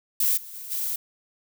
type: noise with level steps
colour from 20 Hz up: violet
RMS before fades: -22 / -41 / -38 / -28 dBFS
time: 0.2-0.96 s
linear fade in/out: 5 ms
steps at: 0.36 / 0.53 / 0.7 s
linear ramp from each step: 20 ms
effects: none